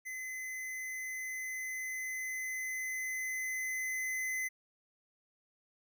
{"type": "tone with level ramp", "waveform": "square", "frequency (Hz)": 2037, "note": "C7", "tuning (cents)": -47, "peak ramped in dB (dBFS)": [-40, -34], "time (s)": [0.05, 4.49], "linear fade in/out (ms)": 20, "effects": []}